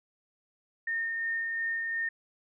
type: tone with tremolo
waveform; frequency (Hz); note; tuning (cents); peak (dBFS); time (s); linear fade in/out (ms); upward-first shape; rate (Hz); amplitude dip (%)
sine; 1828; A#6; -34; -28; 0.87-2.09; 5; sine; 2.8; 25
effects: none